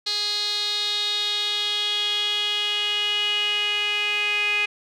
sawtooth tone with band-pass filter sweep, 415.3 Hz, G#4, in tune, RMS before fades -24 dBFS, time 0.06-4.66 s, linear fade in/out 10 ms, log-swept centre 4200 to 2500 Hz, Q 7.6, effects none

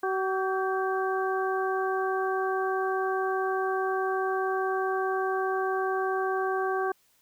harmonic tone with a mistuned harmonic, 379.4 Hz, F#4, 43 cents sharp, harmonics 1 / 2 / 3 / 4, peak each -28 / -31 / -33 / -34 dBFS, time 0.03-6.92 s, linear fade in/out 5 ms, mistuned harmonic 4, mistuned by +55 cents, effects white hiss -66 dBFS RMS until 7.21 s

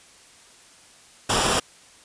pink noise with comb filter, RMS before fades -21 dBFS, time 1.29-1.6 s, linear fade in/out 10 ms, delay 0.47 ms, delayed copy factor -0.55, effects white hiss -51 dBFS RMS until 2.04 s + resampled to 22050 Hz

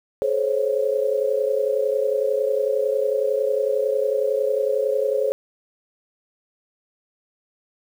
sine tone cluster, 427.1 / 523 / 554 Hz, G#4 / C5 / C#5, +48 / -1 / -1 cents, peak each -23 dBFS, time 0.22-5.32 s, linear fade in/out 0 ms, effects 8-bit

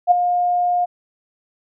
sine tone with ADSR envelope, 711 Hz, F5, 31 cents sharp, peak -6 dBFS, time 0.07-0.86 s, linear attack 42 ms, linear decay 12 ms, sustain -9 dB, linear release 21 ms, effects none

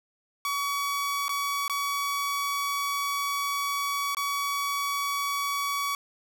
sawtooth tone with dropouts, 1132 Hz, C#6, 36 cents sharp, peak -23 dBFS, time 0.45-5.95 s, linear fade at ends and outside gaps 1 ms, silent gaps 1.282-1.292 / 1.68-1.697 / 4.148-4.169 s, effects none

